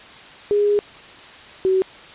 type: tone pair in turn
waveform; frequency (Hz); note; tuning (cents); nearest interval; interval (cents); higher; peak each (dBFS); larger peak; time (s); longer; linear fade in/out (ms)
sine; 411.9 / 377.7; G#4 / F#4; -14 / +36; major second; 150; first; -14; neither; 0.51-0.79 / 1.65-1.82; first; 0
effects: white hiss -41 dBFS RMS until 2.14 s + resampled to 8000 Hz